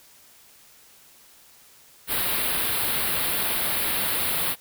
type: band-stop noise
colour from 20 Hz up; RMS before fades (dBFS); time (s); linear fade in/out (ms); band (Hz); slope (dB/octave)
white; -25; 2.07-4.56; 50; 4400 to 9400; 48
effects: white hiss -53 dBFS RMS until 4.6 s